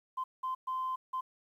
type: tone bursts at uneven times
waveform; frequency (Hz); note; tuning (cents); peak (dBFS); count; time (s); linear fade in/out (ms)
sine; 1035; C6; -19; -31; 4; 0.17-0.24 / 0.43-0.55 / 0.67-0.96 / 1.13-1.21; 10
effects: tanh soft clip ceiling -28 dBFS + 11-bit